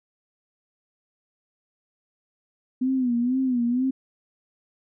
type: tone with vibrato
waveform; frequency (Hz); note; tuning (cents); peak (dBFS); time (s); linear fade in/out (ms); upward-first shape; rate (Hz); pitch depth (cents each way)
sine; 250; B3; +21; -20; 2.81-3.91; 10; sine; 2.1; 99
effects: none